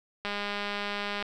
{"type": "click train", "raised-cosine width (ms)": 0.3, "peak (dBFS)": -17, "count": 200, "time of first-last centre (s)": [0.25, 1.225], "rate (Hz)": 204, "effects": []}